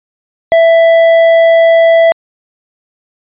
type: tone with tanh clipping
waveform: sine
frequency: 662 Hz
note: E5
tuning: 7 cents sharp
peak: -5 dBFS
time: 0.52-2.12 s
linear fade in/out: 0 ms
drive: 9 dB
effects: resampled to 8000 Hz